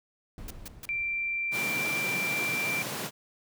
brown noise with exponential decay, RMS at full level -40 dBFS, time 0.38-2.27 s, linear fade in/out 1 ms, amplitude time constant 410 ms
white noise bursts, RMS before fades -41 dBFS, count 3, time 0.48-0.855 s, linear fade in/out 2 ms, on 25 ms, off 150 ms
sine tone, 2356 Hz, D7, 5 cents sharp, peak -28 dBFS, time 0.89-2.82 s, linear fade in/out 0 ms
pink high-pass noise, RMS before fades -35 dBFS, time 1.51-3.11 s, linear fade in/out 50 ms, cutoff 120 Hz, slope 48 dB/octave
effects none

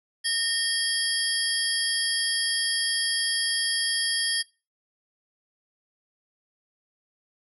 sine tone cluster, 1837 / 3257 / 4683 / 5230 / 10570 Hz, A#6 / G#7 / D8 / E8 / E9, -26 / -34 / -6 / -15 / +4 cents, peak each -30 dBFS, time 0.24-4.43 s, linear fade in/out 20 ms, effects noise-tail reverb RT60 0.3 s tail -22 dB re dry

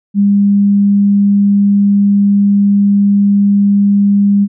sine tone, 201.4 Hz, G3, 47 cents sharp, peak -6 dBFS, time 0.14-4.48 s, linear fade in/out 50 ms, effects none

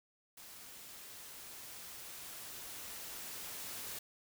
white noise with level ramp, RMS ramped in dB -53 to -44 dBFS, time 0.37-3.99 s, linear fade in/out 5 ms, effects none

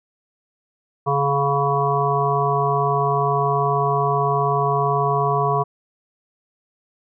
harmonic tone, 140.7 Hz, C#3, 26 cents sharp, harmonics 1 / 3 / 5 / 7 / 8, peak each -23 / -23 / -23 / -23 / -23 dBFS, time 1.06-5.64 s, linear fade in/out 20 ms, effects none

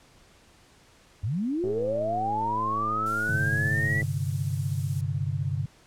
sine linear sweep, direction up, 86.1 to 1975.5 Hz, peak -25 dBFS, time 1.23-4.02 s, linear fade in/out 10 ms
click train, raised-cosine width 2 ms, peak -24 dBFS, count 259, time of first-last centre 1.64-4.029 s, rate 108 Hz
violet noise, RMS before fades -40 dBFS, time 3.06-5.01 s, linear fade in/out 2 ms
sine chord, G suspended fourth, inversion none, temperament equal, 98 / 130.81 / 146.83 Hz, G2 / C3 / D3, 0 / 0 / 0 cents, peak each -30 dBFS, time 3.29-5.66 s, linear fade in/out 5 ms
effects pink hiss -57 dBFS RMS until 5.86 s + low-pass 9000 Hz 12 dB/octave

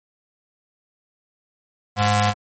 sawtooth ring-modulated tone, 311.1 Hz, D#4, in tune, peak -9 dBFS, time 1.96-2.34 s, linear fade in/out 50 ms, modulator 414 Hz, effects MP3 32 kbps

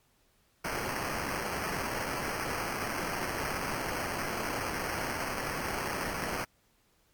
white noise with sample-and-hold, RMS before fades -34 dBFS, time 0.64-6.45 s, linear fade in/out 10 ms, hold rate 3675 Hz, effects pink hiss -69 dBFS RMS until 7.13 s + MP3 96 kbps

